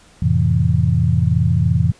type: chord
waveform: sine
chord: F major seventh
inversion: none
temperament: equal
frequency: 87.31 / 110 / 130.81 / 164.81 Hz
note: F2 / A2 / C3 / E3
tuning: 0 / 0 / 0 / 0 cents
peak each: -18 dBFS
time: 0.22-1.92 s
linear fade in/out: 5 ms
effects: pink hiss -49 dBFS RMS until 1.99 s + resampled to 22050 Hz